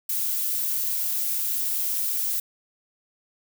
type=noise; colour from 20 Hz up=violet; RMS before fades=-26 dBFS; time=0.09-2.4 s; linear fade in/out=5 ms; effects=none